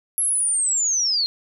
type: linear sweep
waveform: sine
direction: down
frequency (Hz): 11280 to 4150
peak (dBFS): -18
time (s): 0.18-1.26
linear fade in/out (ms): 0
effects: none